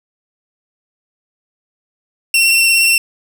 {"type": "tone with vibrato", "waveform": "sawtooth", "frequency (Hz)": 2714, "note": "E7", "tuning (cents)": 50, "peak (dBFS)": -6, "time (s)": [2.34, 2.98], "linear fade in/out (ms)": 2, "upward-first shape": "sine", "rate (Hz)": 17, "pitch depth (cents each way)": 18, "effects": []}